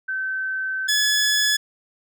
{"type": "tone pair in turn", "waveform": ["sine", "15% pulse"], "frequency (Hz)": [1538, 1705], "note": ["G6", "G#6"], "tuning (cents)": [-33, 45], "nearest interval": "major second", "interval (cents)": 178, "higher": "second", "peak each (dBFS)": [-23, -11], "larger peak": "second", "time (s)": [[0.08, 0.88], [0.88, 1.57]], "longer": "first", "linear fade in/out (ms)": 10, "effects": []}